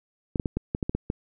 clicks, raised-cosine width 3 ms, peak -13 dBFS, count 9, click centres 0.358 / 0.398 / 0.458 / 0.57 / 0.749 / 0.828 / 0.895 / 0.95 / 1.101 s, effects none

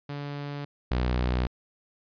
sawtooth tone pair in turn, 143.7 / 61.83 Hz, D3 / B1, -37 / +3 cents, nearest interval octave + minor third, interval 1460 cents, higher first, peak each -29 / -20 dBFS, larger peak second, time 0.09-0.65 / 0.91-1.47 s, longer neither, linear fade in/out 5 ms, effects resampled to 11025 Hz

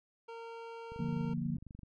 25% pulse tone, 460.1 Hz, A#4, 23 cents flat, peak -40 dBFS, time 0.28-1.34 s, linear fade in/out 10 ms
click train, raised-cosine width 5 ms, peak -37 dBFS, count 23, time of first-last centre 0.92-1.833 s, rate 24.1 Hz
sine chord, Bb major, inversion first, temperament equal, 146.83 / 174.61 / 233.1 Hz, D3 / F3 / Bb3, 0 / 0 / 0 cents, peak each -37 dBFS, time 0.99-1.57 s, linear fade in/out 5 ms
effects low-pass 3000 Hz 12 dB/octave

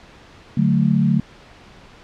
sine chord, D major, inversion none, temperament equal, 146.83 / 185 / 220 Hz, D3 / F#3 / A3, 0 / 0 / 0 cents, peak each -18 dBFS, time 0.57-1.2 s, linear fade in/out 5 ms, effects pink hiss -45 dBFS RMS until 2.03 s + low-pass 4000 Hz 12 dB/octave

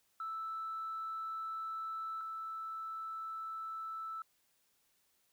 sine tone pair in turn, 1318 / 1318 Hz, E6 / E6, -1 / -1 cents, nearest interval unison, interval 0 cents, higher neither, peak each -37 / -39 dBFS, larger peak first, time 0.2-2.21 / 2.21-4.22 s, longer neither, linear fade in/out 2 ms, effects tanh soft clip ceiling -34 dBFS + white hiss -75 dBFS RMS until 5.32 s

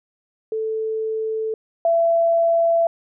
sine tone pair in turn, 440 / 670.4 Hz, A4 / E5, 0 / +29 cents, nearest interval perfect fifth, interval 729 cents, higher second, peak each -21 / -14 dBFS, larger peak second, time 0.52-1.54 / 1.85-2.87 s, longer neither, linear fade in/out 2 ms, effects none

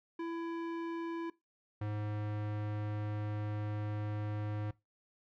square tone pair in turn, 333.7 / 105.11 Hz, E4 / G#2, +21 / +21 cents, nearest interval octave + minor sixth, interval 2000 cents, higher first, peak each -37 / -36 dBFS, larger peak second, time 0.19-1.3 / 1.81-4.71 s, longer second, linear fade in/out 5 ms, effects noise-tail reverb RT60 0.2 s tail -20 dB re dry + low-pass 2000 Hz 12 dB/octave

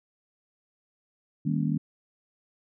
sine chord, Eb dominant seventh, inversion none, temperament equal with one note detuned, 155.56 / 199.88 / 233.1 / 277.2 Hz, Eb3 / G3 / Bb3 / Db4, 0 / +34 / 0 / 0 cents, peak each -27 / -31 / -30 / -32 dBFS, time 1.45-1.78 s, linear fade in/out 10 ms, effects none

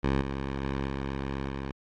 10% pulse tone with level steps, 68 Hz, C#2, 33 cents flat, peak -16 / -23 / -21 / -23 / -25 dBFS, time 0.03-1.72 s, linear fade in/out 10 ms, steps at 0.21 / 0.63 / 0.87 / 1.49 s, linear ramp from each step 5 ms, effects low-pass 3000 Hz 12 dB/octave + AAC 32 kbps

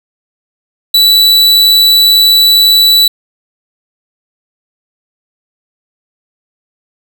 45% pulse tone, 3951 Hz, B7, in tune, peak -4 dBFS, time 0.94-3.08 s, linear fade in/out 5 ms, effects none

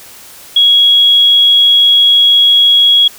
sine tone, 3322 Hz, G#7, in tune, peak -4 dBFS, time 0.56-3.08 s, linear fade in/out 5 ms, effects white hiss -35 dBFS RMS until 3.18 s

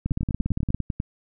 two click trains, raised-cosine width 5 ms, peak -13 / -13 dBFS, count 13 / 10, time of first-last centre 0.06-0.746 / 0.11-1.001 s, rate 17.5 / 10.1 Hz, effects none

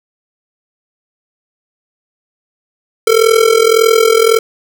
square tone with amplitude modulation, 450.4 Hz, A4, 40 cents sharp, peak -4 dBFS, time 3.07-4.39 s, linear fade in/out 5 ms, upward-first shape sine, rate 41.8 Hz, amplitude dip 80%, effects none

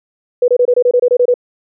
sine tone bursts, 491.6 Hz, B4, 8 cents flat, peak -7 dBFS, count 11, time 0.42-1.341 s, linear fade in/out 5 ms, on 61 ms, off 25 ms, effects none

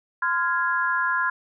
sine chord, F minor, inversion second, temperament equal with one note detuned, 1030.9 / 1396.9 / 1661.2 Hz, C6 / F6 / Ab6, -26 / 0 / 0 cents, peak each -25 dBFS, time 0.22-1.3 s, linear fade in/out 5 ms, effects none

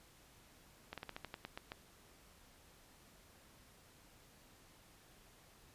slowing click train, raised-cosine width 0.3 ms, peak -28 dBFS, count 10, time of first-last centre 0.93-1.719 s, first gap 47 ms, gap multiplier 1.15, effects pink hiss -64 dBFS RMS until 5.74 s + resampled to 32000 Hz

